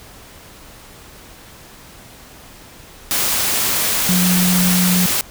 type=tone in noise; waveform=sine; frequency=181 Hz; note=F#3; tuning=38 cents flat; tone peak=-14 dBFS; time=4.09-5.06 s; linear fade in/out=0 ms; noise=white; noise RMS=-18 dBFS; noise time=3.11-5.21 s; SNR=+1 dB; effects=pink hiss -41 dBFS RMS until 5.3 s